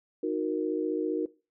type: chord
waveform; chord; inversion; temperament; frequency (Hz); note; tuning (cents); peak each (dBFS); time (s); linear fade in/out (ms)
sine; D# minor; none; equal with one note detuned; 311.1 / 366.2 / 466.2; D#4 / F#4 / A#4; 0 / -18 / 0; -31; 0.23-1.26; 5
effects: noise-tail reverb RT60 0.3 s tail -19 dB re dry